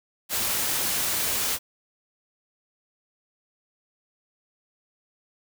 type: noise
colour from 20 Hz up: white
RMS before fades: -26 dBFS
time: 0.29-1.59 s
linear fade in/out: 50 ms
effects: none